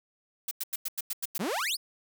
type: noise bursts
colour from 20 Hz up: blue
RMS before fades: -32 dBFS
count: 8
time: 0.48-1.38 s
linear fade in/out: 5 ms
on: 32 ms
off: 92 ms
type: exponential sweep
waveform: sawtooth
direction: up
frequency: 155.56 to 5290 Hz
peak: -25 dBFS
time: 1.39-1.77 s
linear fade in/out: 20 ms
effects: none